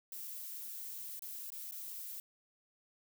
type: noise with dropouts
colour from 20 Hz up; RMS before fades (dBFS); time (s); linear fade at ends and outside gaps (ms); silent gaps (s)
violet; -45; 0.12-2.2; 1; 1.193-1.221 / 1.503-1.52 / 1.711-1.721
effects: none